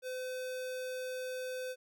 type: tone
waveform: square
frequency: 510 Hz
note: C5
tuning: 44 cents flat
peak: -38 dBFS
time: 0.02-1.76 s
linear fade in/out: 50 ms
effects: 13-bit